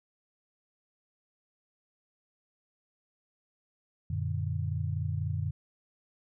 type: chord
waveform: sine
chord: Gb augmented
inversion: none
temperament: equal with one note detuned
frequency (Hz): 92.5 / 116.54 / 148.88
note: Gb2 / Bb2 / D3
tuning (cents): 0 / 0 / +24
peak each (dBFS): -32 / -35 / -34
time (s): 4.1-5.51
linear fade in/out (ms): 5
effects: none